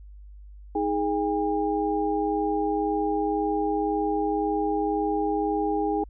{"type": "tone cluster", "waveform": "sine", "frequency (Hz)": [314.5, 416.4, 806], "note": ["D#4", "G#4", "G5"], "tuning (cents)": [19, 5, 48], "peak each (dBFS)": -27, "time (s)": [0.75, 6.04], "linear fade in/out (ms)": 5, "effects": ["added 50 Hz sine -42 dBFS peak until 6.09 s"]}